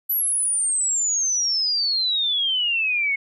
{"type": "exponential sweep", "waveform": "sine", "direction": "down", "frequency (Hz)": [12000, 2172], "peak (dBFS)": -19, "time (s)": [0.09, 3.16], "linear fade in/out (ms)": 10, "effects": []}